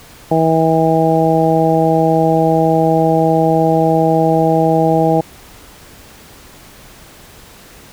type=harmonic tone; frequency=161.5 Hz; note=E3; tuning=35 cents flat; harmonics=1 / 2 / 3 / 4 / 5; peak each=-16 / -16 / -16 / -16 / -16 dBFS; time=0.31-5.21 s; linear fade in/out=5 ms; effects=pink hiss -40 dBFS RMS until 7.92 s